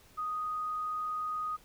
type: tone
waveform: sine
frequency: 1244.5 Hz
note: D#6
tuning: in tune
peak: -32 dBFS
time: 0.17-1.57 s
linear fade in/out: 20 ms
effects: pink hiss -60 dBFS RMS until 1.64 s